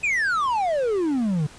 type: exponential sweep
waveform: triangle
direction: down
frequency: 2558 to 141.7 Hz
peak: -18 dBFS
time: 0.03-1.47 s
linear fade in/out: 10 ms
effects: pink hiss -46 dBFS RMS until 1.58 s + resampled to 22050 Hz